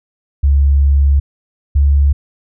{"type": "tone pair in turn", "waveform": "sine", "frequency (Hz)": [70, 70.73], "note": ["C#2", "C#2"], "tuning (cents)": [18, 35], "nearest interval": "unison", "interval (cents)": 17, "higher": "second", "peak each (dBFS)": -7, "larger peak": "neither", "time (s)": [[0.43, 1.2], [1.75, 2.13]], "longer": "first", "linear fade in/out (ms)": 10, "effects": []}